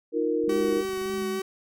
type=chord; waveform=sine; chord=Eb suspended second; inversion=none; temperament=equal with one note detuned; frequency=309.7 / 349.2 / 466.2 Hz; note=Eb4 / F4 / Bb4; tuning=-8 / 0 / 0 cents; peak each=-28 / -29 / -25 dBFS; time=0.12-0.84 s; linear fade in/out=50 ms
type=click train; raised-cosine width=3 ms; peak=-35 dBFS; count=20; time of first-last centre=0.44-1.222 s; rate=24.3 Hz
type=tone with tremolo; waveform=sine; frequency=207.7 Hz; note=G#3; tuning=in tune; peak=-31 dBFS; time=0.47-1.4 s; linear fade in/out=10 ms; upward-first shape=sine; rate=1.6 Hz; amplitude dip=75%
type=tone with vibrato; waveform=45% pulse; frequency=379 Hz; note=F#4; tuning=42 cents sharp; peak=-28 dBFS; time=0.49-1.42 s; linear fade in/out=5 ms; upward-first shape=sine; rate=3.5 Hz; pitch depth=12 cents each way
effects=none